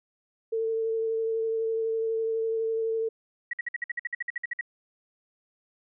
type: tone with vibrato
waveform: sine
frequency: 448.7 Hz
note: A4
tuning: 34 cents sharp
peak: -25 dBFS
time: 0.52-3.09 s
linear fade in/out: 10 ms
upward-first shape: sine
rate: 12 Hz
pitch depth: 14 cents each way
type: tone bursts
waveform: sine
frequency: 1917 Hz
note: A#6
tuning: 48 cents sharp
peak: -27 dBFS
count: 15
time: 3.51-4.611 s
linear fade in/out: 5 ms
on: 23 ms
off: 54 ms
effects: none